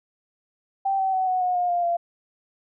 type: tone with pitch steps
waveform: sine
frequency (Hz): 780 / 766.2 / 752.6 / 739.2 / 726.1 / 713.2 / 700.5 / 688.1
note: G5 / G5 / F#5 / F#5 / F#5 / F5 / F5 / F5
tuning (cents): -9 / -40 / +29 / -2 / -33 / +36 / +5 / -26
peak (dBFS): -20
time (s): 0.85-1.97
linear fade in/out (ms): 10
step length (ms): 140
effects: none